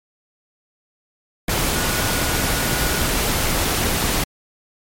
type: tone in noise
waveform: sine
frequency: 1457 Hz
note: F#6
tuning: 27 cents flat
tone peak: -30 dBFS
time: 1.73-3.08 s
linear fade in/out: 5 ms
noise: pink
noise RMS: -20 dBFS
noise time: 1.48-4.24 s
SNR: -13 dB
effects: MP3 64 kbps